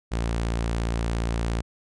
sawtooth tone, 57.2 Hz, A#1, 32 cents flat, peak -20 dBFS, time 0.11-1.62 s, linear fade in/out 20 ms, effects resampled to 22050 Hz

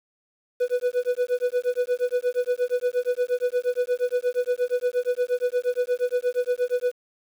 triangle tone with tremolo, 493.9 Hz, B4, in tune, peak -16 dBFS, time 0.6-6.92 s, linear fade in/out 10 ms, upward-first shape sine, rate 8.5 Hz, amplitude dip 100%, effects 8-bit

